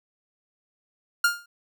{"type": "tone with exponential decay", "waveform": "45% pulse", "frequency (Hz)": 1409, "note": "F6", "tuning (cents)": 15, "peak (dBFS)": -15, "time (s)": [1.24, 1.46], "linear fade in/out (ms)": 5, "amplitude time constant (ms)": 47, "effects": []}